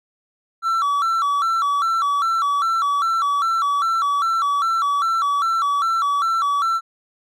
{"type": "tone with vibrato", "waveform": "triangle", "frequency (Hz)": 1238, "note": "D#6", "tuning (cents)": -9, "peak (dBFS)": -15, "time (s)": [0.62, 6.81], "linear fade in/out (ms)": 50, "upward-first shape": "square", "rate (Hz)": 2.5, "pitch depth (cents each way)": 140, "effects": []}